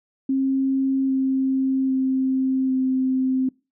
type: tone with pitch steps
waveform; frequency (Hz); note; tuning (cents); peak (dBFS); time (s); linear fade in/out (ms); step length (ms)
sine; 267.8 / 265.3 / 262.9 / 260.5; C4 / C4 / C4 / C4; +40 / +24 / +8 / -7; -18; 0.29-3.49; 5; 800
effects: noise-tail reverb RT60 0.3 s tail -25 dB re dry